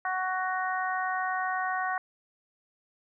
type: harmonic tone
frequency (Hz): 372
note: F#4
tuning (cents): +9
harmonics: 2 / 3 / 4 / 5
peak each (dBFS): -31 / -33 / -34 / -35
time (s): 0.05-1.98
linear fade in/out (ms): 2
effects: none